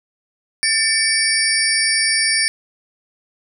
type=tone cluster; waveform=sine; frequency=1780 / 2264 / 4696 / 5410 / 9230 Hz; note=A6 / C#7 / D8 / E8 / D9; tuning=+20 / +36 / -1 / +44 / -31 cents; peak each=-21 dBFS; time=0.63-2.48 s; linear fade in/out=0 ms; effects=none